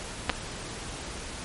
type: clicks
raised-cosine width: 0.3 ms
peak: -8 dBFS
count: 2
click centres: 0.295 / 0.299 s
effects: pink hiss -38 dBFS RMS until 1.44 s + MP3 48 kbps

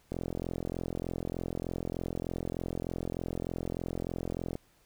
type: click train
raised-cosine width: 2 ms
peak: -21 dBFS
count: 193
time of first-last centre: 0.12-4.554 s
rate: 43.3 Hz
effects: pink hiss -66 dBFS RMS until 4.85 s

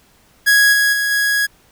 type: tone with level steps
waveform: 45% pulse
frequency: 1661.2 Hz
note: G#6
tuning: in tune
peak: -9 / -12 / -16 / -14 dBFS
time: 0.46-1.47 s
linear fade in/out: 20 ms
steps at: 0.72 / 0.92 / 1.1 s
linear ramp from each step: 20 ms
effects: pink hiss -53 dBFS RMS until 1.71 s

